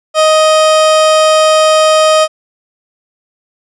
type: tone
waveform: 30% pulse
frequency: 625 Hz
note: D#5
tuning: 8 cents sharp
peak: -3 dBFS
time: 0.14-2.28 s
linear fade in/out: 50 ms
effects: resampled to 22050 Hz